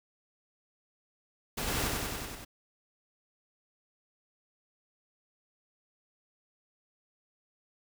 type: noise with echo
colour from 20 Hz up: pink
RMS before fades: -34 dBFS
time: 1.57-1.88 s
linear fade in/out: 10 ms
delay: 95 ms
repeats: 6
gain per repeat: -2 dB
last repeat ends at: 2.45 s
effects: none